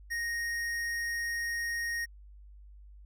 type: tone with tanh clipping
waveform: sine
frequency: 1864.7 Hz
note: A#6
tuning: in tune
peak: -33 dBFS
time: 0.1-2.06 s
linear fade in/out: 20 ms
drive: 15 dB
effects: added 50 Hz sine -49 dBFS peak until 3.05 s